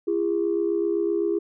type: tone pair together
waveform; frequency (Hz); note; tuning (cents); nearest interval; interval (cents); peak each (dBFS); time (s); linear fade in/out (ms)
sine; 338.7 / 406.5; E4 / G#4; +47 / -37; minor third; 316; -23; 0.07-1.39; 10
effects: tanh soft clip ceiling -14 dBFS